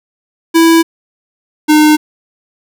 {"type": "tone pair in turn", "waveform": "square", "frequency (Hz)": [329.6, 304.6], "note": ["E4", "D#4"], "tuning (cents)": [0, -37], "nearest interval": "minor second", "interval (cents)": 137, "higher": "first", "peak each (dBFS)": -5, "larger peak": "neither", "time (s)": [[0.54, 0.83], [1.68, 1.97]], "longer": "neither", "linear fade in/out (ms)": 20, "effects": []}